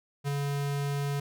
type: tone with ADSR envelope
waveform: square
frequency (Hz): 141.9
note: C#3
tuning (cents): +41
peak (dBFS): -27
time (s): 0.24-1.2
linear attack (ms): 39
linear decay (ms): 6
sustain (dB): -2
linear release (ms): 5
effects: none